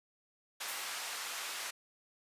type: band-pass noise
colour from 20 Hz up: pink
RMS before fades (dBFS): -41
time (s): 0.6-1.71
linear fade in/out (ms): 10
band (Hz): 1100 to 12000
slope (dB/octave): 12
type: noise with exponential decay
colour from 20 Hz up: violet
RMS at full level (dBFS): -39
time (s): 0.68-1.19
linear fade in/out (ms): 1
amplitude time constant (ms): 110
effects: resampled to 32000 Hz